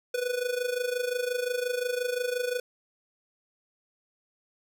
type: tone with amplitude modulation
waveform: square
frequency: 493.9 Hz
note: B4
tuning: in tune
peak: -25 dBFS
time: 0.14-2.6 s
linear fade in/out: 5 ms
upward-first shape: sine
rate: 25.7 Hz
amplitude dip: 75%
effects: none